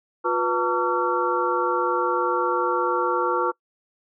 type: tone cluster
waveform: sine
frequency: 355.9 / 492.8 / 900 / 1139 / 1367 Hz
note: F4 / B4 / A5 / C#6 / F6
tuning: +33 / -4 / +39 / +47 / -37 cents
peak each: -26 dBFS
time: 0.24-3.52 s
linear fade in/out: 20 ms
effects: noise-tail reverb RT60 0.1 s tail -24 dB re dry